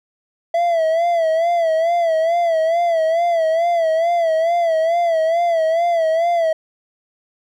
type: tone with vibrato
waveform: triangle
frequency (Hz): 665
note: E5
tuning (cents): +15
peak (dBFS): -12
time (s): 0.54-6.53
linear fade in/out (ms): 5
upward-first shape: sine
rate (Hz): 2.3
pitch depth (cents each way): 77
effects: none